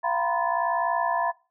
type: tone cluster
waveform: sine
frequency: 685 / 748 / 958 / 1019 / 1737 Hz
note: F5 / F#5 / A#5 / C6 / A6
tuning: -34 / +19 / +47 / -46 / -23 cents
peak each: -28 / -33 / -26 / -28 / -33 dBFS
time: 0.03-1.32 s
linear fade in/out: 20 ms
effects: noise-tail reverb RT60 0.3 s tail -20 dB re dry

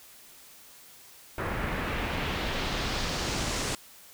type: noise with low-pass filter sweep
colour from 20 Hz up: pink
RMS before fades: -31 dBFS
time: 1.38-3.75 s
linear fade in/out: 2 ms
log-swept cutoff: 1600 to 8400 Hz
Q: 1.3
effects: white hiss -52 dBFS RMS until 4.13 s

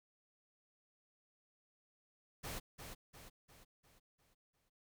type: noise with echo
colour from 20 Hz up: pink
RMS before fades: -44 dBFS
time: 2.43-2.6 s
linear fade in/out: 20 ms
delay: 350 ms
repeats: 6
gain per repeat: -6 dB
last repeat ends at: 4.7 s
effects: none

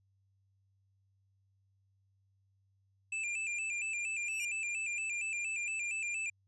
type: tone with vibrato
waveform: square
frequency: 2511 Hz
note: D#7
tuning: 15 cents sharp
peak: -35 dBFS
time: 3.12-6.3 s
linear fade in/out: 5 ms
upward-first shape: square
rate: 4.3 Hz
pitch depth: 81 cents each way
type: tone with exponential growth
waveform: 15% pulse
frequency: 2840 Hz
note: F7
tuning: 28 cents sharp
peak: -31 dBFS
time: 4.18-4.45 s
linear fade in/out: 2 ms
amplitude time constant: 57 ms
effects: added 97 Hz sine -70 dBFS peak until 6.47 s + resampled to 24000 Hz

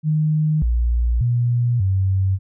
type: tone with pitch steps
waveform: sine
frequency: 154.2 / 58.9 / 120.6 / 95.5 Hz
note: D#3 / A#1 / B2 / G2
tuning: -15 / +19 / -41 / -45 cents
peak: -15 dBFS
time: 0.03-2.39 s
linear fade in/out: 50 ms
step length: 590 ms
effects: none

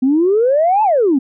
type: exponential two-way sweep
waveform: sine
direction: up then down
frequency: 250 to 890 to 250 Hz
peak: -9 dBFS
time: 0.02-1.19 s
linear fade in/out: 10 ms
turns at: 0.83 s
effects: tanh soft clip ceiling -5 dBFS

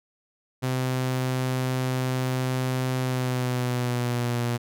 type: tone with pitch glide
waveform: sawtooth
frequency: 128.7 to 120.08 Hz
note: C3 to B2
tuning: -28 to -48 cents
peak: -20 dBFS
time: 0.62-4.58 s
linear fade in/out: 20 ms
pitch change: -120 cents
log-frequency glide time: 3-4.39 s
effects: none

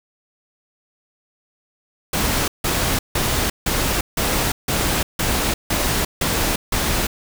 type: noise bursts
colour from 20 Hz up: pink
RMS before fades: -20 dBFS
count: 10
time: 2.13-7.07 s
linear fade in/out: 5 ms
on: 350 ms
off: 160 ms
effects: none

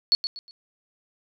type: tone with echo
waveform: sine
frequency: 4402 Hz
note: C#8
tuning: 13 cents flat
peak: -15 dBFS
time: 0.12-0.15 s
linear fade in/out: 0 ms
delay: 120 ms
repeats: 3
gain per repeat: -10 dB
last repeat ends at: 0.51 s
effects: none

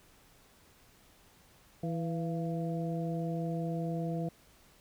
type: harmonic tone with a mistuned harmonic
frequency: 164.81 Hz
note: E3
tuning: in tune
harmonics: 1 / 2 / 3 / 4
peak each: -33 / -40 / -41 / -41 dBFS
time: 1.83-4.29 s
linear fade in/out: 5 ms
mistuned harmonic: 4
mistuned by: +57 cents
effects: pink hiss -62 dBFS RMS until 4.8 s

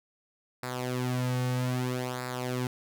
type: tone with flanger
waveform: sawtooth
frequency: 125.9 Hz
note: B2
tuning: 34 cents sharp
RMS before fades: -31 dBFS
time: 0.63-2.67 s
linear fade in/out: 2 ms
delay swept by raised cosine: 0.32 to 3.02 ms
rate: 0.62 Hz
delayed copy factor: -0.7
effects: none

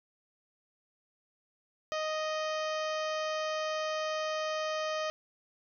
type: harmonic tone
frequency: 622.3 Hz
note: D#5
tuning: in tune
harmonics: 1 / 2 / 3 / 4 / 5 / 6 / 7 / 8 / 9 / 10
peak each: -33 / -37 / -42 / -45 / -44 / -52 / -51 / -49 / -52 / -52 dBFS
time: 1.92-5.1 s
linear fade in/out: 0 ms
effects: none

